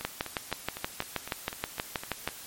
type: two click trains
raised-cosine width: 0.3 ms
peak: -21 / -12 dBFS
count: 10 / 15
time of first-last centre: 0.01-2.288 / 0.05-2.276 s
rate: 3.95 / 6.29 Hz
effects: white hiss -45 dBFS RMS until 2.46 s + MP3 64 kbps